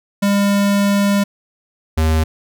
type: tone pair in turn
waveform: square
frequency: 201.1 / 79.35 Hz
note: G3 / D#2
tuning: +44 / +35 cents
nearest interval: octave + major third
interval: 1609 cents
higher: first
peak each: -13 dBFS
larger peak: neither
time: 0.22-1.24 / 1.97-2.24 s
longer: first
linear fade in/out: 10 ms
effects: none